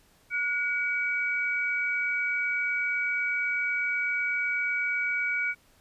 sine tone pair together, 1452.5 / 2272 Hz, F#6 / C#7, -32 / +42 cents, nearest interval minor sixth, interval 774 cents, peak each -30 / -27 dBFS, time 0.3-5.55 s, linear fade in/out 50 ms, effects pink hiss -62 dBFS RMS until 5.8 s + resampled to 32000 Hz

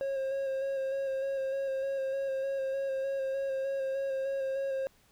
triangle tone with vibrato, 540 Hz, C#5, 45 cents flat, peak -28 dBFS, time 0.01-4.87 s, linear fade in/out 0 ms, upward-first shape square, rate 3.3 Hz, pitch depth 19 cents each way, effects pink hiss -65 dBFS RMS until 5.11 s

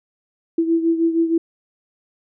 sine beating tone pair, 329.6 / 336 Hz, E4 / E4, 0 / +33 cents, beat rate 6.4 Hz, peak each -16 / -22 dBFS, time 0.58-1.38 s, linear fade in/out 5 ms, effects none

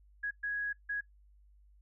sine tone bursts at uneven times, 1663 Hz, G#6, 2 cents sharp, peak -32 dBFS, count 3, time 0.23-0.31 / 0.43-0.73 / 0.89-1.01 s, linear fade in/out 10 ms, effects noise-tail reverb RT60 0.1 s tail -18 dB re dry + added 50 Hz sine -59 dBFS peak until 1.81 s

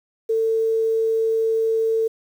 sine tone, 447.9 Hz, A4, 31 cents sharp, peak -17 dBFS, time 0.29-2.08 s, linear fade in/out 10 ms, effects 8-bit

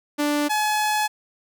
sawtooth tone pair in turn, 293.7 / 849.6 Hz, D4 / G#5, 0 / +39 cents, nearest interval octave + tritone, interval 1839 cents, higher second, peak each -16 / -16 dBFS, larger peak neither, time 0.18-0.49 / 0.49-1.08 s, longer second, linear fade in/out 20 ms, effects none

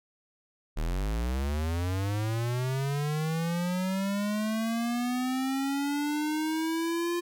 square linear sweep, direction up, 36.57 to 349.2 Hz, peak -28 dBFS, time 0.76-7.21 s, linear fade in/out 20 ms, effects none

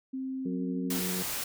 sine tone, 263.2 Hz, C4, 10 cents sharp, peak -32 dBFS, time 0.13-1 s, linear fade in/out 10 ms
harmonic tone, 92 Hz, F#2, 9 cents flat, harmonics 2 / 3 / 4 / 5, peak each -33 / -48 / -41 / -43 dBFS, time 0.45-1.23 s, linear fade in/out 10 ms
white noise, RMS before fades -34 dBFS, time 0.9-1.44 s, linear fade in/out 5 ms
effects none

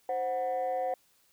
sine tone pair together, 523.3 / 738.1 Hz, C5 / F#5, 0 / -4 cents, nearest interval tritone, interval 596 cents, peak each -30 / -29 dBFS, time 0.09-0.94 s, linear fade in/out 2 ms, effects tanh soft clip ceiling -25 dBFS + white hiss -67 dBFS RMS until 1.32 s

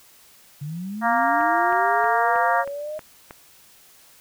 sine linear sweep, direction up, 138.59 to 622.3 Hz, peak -28 dBFS, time 0.61-2.99 s, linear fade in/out 10 ms
harmonic tone, 233.1 Hz, A#3, in tune, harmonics 3 / 4 / 5 / 6 / 7 / 8, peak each -21 / -23 / -25 / -27 / -28 / -29 dBFS, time 1.01-2.65 s, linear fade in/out 50 ms
click train, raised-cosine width 0.5 ms, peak -22 dBFS, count 7, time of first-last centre 1.41-3.309 s, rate 3.16 Hz
effects white hiss -52 dBFS RMS until 4.2 s

